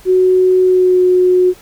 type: tone with pitch glide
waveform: sine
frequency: 370 to 364.5 Hz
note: F#4 to F#4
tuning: 0 to -26 cents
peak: -7 dBFS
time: 0.05-1.54 s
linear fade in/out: 50 ms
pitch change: -26 cents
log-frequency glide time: 0.63-1.02 s
effects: pink hiss -42 dBFS RMS until 1.61 s